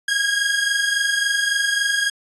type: tone pair together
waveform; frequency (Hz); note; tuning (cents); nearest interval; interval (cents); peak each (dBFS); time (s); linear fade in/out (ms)
sawtooth; 1620.4 / 1644; G#6 / G#6; -43 / -18; unison; 25; -19 / -16; 0.08-2.1; 5
effects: resampled to 24000 Hz